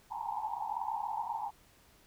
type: band-pass noise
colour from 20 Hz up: pink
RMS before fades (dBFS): -37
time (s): 0.1-1.51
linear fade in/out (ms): 20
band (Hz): 820 to 940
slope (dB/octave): 96
effects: pink hiss -63 dBFS RMS until 2.06 s